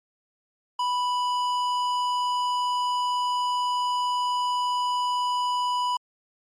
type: tone with tanh clipping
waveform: triangle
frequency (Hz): 987.8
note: B5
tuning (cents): 0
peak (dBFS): -25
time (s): 0.79-5.97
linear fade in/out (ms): 5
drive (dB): 17
effects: Opus 48 kbps